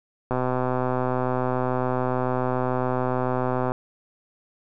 click train, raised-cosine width 1 ms, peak -11 dBFS, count 434, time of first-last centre 0.31-3.719 s, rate 127 Hz, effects none

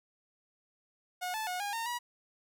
sawtooth tone with pitch steps, 725 / 873 / 726 / 814 / 915 / 966 Hz, F#5 / A5 / F#5 / G#5 / A#5 / B5, -35 / -14 / -33 / -35 / -32 / -39 cents, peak -30 dBFS, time 1.21-1.99 s, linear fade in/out 20 ms, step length 130 ms, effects none

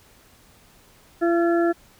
harmonic tone with a mistuned harmonic, 340 Hz, F4, 46 cents flat, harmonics 1 / 2 / 4 / 5, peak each -18 / -24 / -30 / -32 dBFS, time 1.21-1.73 s, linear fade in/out 20 ms, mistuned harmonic 5, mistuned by +19 cents, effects pink hiss -54 dBFS RMS until 1.99 s

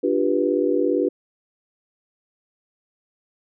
sine chord, G dominant seventh, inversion second, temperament just, 294 / 352.8 / 392 / 490 Hz, D4 / F4 / G4 / B4, +2 / +18 / 0 / -14 cents, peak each -23 dBFS, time 0.03-1.09 s, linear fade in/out 10 ms, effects none

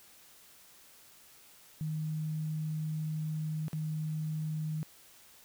sine tone with dropouts, 155.56 Hz, D#3, in tune, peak -32 dBFS, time 1.81-4.83 s, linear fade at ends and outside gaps 0 ms, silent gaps 3.682-3.731 s, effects white hiss -58 dBFS RMS until 5.44 s

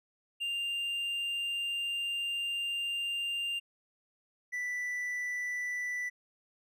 triangle tone pair in turn, 2794 / 1975.7 Hz, F7 / B6, 0 / 0 cents, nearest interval tritone, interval 600 cents, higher first, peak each -30 / -31 dBFS, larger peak first, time 0.4-3.6 / 4.52-6.1 s, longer first, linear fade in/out 20 ms, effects none

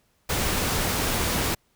pink noise, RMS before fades -25 dBFS, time 0.29-1.55 s, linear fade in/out 10 ms, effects pink hiss -67 dBFS RMS until 1.75 s

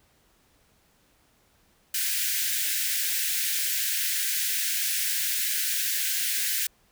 white high-pass noise, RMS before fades -27 dBFS, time 1.94-6.67 s, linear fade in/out 5 ms, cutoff 1500 Hz, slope 96 dB/octave, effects pink hiss -64 dBFS RMS until 6.91 s

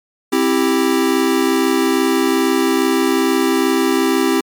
square chord, C major, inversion none, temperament equal with one note detuned, 263.6 / 329.6 / 392 Hz, C4 / E4 / G4, +13 / 0 / 0 cents, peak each -18 dBFS, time 0.32-4.41 s, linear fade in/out 10 ms, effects MP3 96 kbps

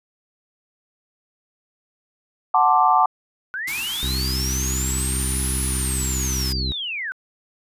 sine chord, D dominant seventh, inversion first, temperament equal, 740 / 880 / 1046.5 / 1174.7 Hz, F#5 / A5 / C6 / D6, 0 / 0 / 0 / 0 cents, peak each -18 / -18 / -22 / -18 dBFS, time 2.54-3.06 s, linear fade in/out 5 ms
sine linear two-way sweep, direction up then down, 1454 to 10548 to 1454 Hz, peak -25 dBFS, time 3.54-7.12 s, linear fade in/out 0 ms, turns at 5.55 s
white band-stop noise, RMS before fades -30 dBFS, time 3.67-6.53 s, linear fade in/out 10 ms, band 390 to 780 Hz, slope 96 dB/octave
harmonic tone, 65 Hz, C2, 11 cents flat, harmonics 1 / 2 / 3 / 4 / 5 / 6, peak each -24 / -30 / -34 / -36 / -38 / -40 dBFS, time 4.03-6.72 s, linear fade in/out 0 ms
effects resampled to 32000 Hz

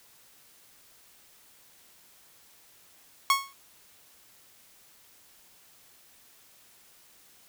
sawtooth tone with exponential decay, 1099 Hz, C#6, 15 cents flat, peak -13 dBFS, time 3.3-3.53 s, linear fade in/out 1 ms, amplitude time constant 50 ms, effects white hiss -58 dBFS RMS until 7.48 s

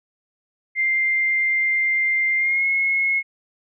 sine tone with pitch glide, 2097 to 2171 Hz, C7 to C#7, +3 to -37 cents, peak -17 dBFS, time 0.75-3.23 s, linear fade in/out 50 ms, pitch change +60 cents, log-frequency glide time 2.36-2.66 s, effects none

